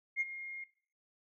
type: tone with ADSR envelope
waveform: sine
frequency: 2134 Hz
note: C7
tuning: 34 cents sharp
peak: -27 dBFS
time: 0.16-0.64 s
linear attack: 47 ms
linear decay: 32 ms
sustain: -13 dB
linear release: 4 ms
effects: noise-tail reverb RT60 0.6 s tail -20 dB re dry + tanh soft clip ceiling -23 dBFS